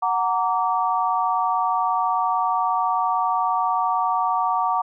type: chord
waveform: sine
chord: Gb augmented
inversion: none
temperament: just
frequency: 740 / 925 / 1156.2 Hz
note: Gb5 / Bb5 / D6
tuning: 0 / -14 / -27 cents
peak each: -23 dBFS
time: 0.02-4.82 s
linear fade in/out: 10 ms
effects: none